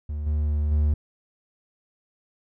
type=tone with level steps; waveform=triangle; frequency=74.8 Hz; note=D2; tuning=32 cents sharp; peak=-25 / -19 / -16 dBFS; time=0.09-0.94 s; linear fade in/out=5 ms; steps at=0.26 / 0.71 s; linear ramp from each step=10 ms; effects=none